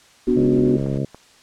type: noise with tremolo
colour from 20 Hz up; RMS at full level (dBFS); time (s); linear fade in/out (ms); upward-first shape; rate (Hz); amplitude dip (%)
brown; -34; 0.27-0.98; 2; sine; 7.8; 30
type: chord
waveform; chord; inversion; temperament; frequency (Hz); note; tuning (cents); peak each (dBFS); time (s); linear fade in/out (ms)
sine; B minor; none; equal; 246.9 / 293.7 / 370; B3 / D4 / F#4; 0 / 0 / 0; -18 / -22 / -18; 0.27-0.77; 10
type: harmonic tone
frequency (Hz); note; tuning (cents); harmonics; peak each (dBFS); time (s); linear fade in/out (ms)
68.5; C#2; -20; 2 / 3 / 4 / 5 / 6 / 7 / 8 / 9; -23 / -27 / -29 / -31 / -33 / -34 / -35 / -36; 0.36-1.05; 5
type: clicks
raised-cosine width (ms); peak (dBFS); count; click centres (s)
1; -24; 2; 0.863 / 1.146
effects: white hiss -51 dBFS RMS until 1.42 s + low-pass 7000 Hz 12 dB/octave